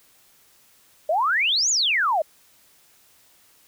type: exponential two-way sweep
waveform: sine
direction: up then down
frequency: 587.3 to 7190 to 587.3 Hz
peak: -18 dBFS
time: 1.09-2.22 s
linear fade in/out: 5 ms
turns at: 1.7 s
effects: white hiss -57 dBFS RMS until 3.67 s